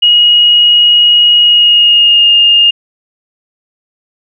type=tone with pitch glide; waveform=sine; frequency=2890 to 2829 Hz; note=F#7 to F7; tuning=-41 to +22 cents; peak=-3 dBFS; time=0.02-2.71 s; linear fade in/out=10 ms; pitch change=-37 cents; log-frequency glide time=1.41-2.35 s; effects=none